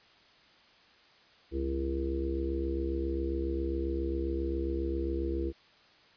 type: harmonic tone with a mistuned harmonic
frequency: 67.4 Hz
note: C#2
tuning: 48 cents flat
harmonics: 1 / 3 / 4 / 5 / 6 / 7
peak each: -33 / -44 / -45 / -33 / -41 / -40 dBFS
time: 1.51-5.53 s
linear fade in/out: 50 ms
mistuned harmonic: 3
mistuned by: -97 cents
effects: white hiss -60 dBFS RMS until 6.16 s + resampled to 11025 Hz